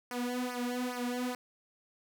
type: tone with flanger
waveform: sawtooth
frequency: 246.9 Hz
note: B3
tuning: in tune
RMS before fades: -35 dBFS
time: 0.11-1.35 s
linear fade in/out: 2 ms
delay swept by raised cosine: 0.26 to 3.26 ms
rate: 2.4 Hz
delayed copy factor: -0.95
effects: none